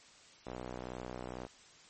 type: tone with band-pass filter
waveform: sawtooth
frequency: 62.1 Hz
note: B1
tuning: 10 cents sharp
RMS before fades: -44 dBFS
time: 0.46-1.47 s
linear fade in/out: 10 ms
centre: 600 Hz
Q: 0.86
effects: white hiss -59 dBFS RMS until 1.89 s + MP3 32 kbps